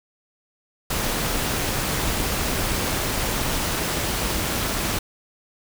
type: noise with amplitude modulation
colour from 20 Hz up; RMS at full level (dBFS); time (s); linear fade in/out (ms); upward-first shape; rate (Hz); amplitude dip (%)
pink; -22; 0.9-4.99; 5; sine; 257; 50
effects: none